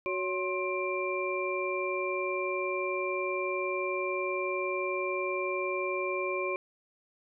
sine tone cluster, 371 / 560 / 1059 / 2366 Hz, F#4 / C#5 / C6 / D7, +5 / +18 / +21 / +12 cents, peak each -33 / -35 / -36 / -35 dBFS, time 0.06-6.56 s, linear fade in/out 0 ms, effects none

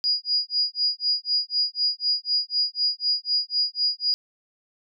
sine tone with tremolo, 4884 Hz, D#8, 33 cents flat, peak -18 dBFS, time 0.04-4.14 s, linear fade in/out 0 ms, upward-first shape sine, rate 4 Hz, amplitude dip 100%, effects none

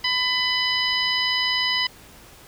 harmonic tone, 1000 Hz, B5, 21 cents sharp, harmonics 1 / 2 / 3 / 4 / 5, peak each -30 / -25 / -25 / -30 / -25 dBFS, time 0.04-1.87 s, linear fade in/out 5 ms, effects pink hiss -47 dBFS RMS until 2.47 s

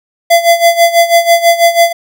square tone with tremolo, 680 Hz, F5, 46 cents flat, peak -3 dBFS, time 0.3-1.93 s, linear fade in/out 10 ms, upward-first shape sine, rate 6.1 Hz, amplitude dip 80%, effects none

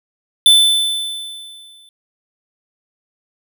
square tone with exponential decay, 3520 Hz, A7, in tune, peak -5 dBFS, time 0.46-1.89 s, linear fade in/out 1 ms, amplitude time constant 310 ms, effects none

